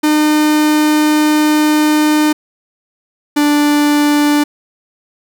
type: tone pair in turn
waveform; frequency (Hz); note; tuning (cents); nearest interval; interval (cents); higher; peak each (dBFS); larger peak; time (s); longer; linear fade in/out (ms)
45% pulse; 303.5 / 293.8; D#4 / D4; -43 / +1; minor second; 56; first; -9; neither; 0.03-2.33 / 3.36-4.44; first; 10
effects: none